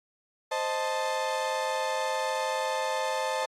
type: chord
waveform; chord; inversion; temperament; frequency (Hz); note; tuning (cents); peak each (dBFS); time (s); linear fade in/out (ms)
35% pulse; A diminished; first; equal; 523.3 / 622.3 / 880; C5 / Eb5 / A5; 0 / 0 / 0; -30 / -32 / -29; 0.51-3.46; 10
effects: low-pass 8000 Hz 12 dB/octave + AAC 48 kbps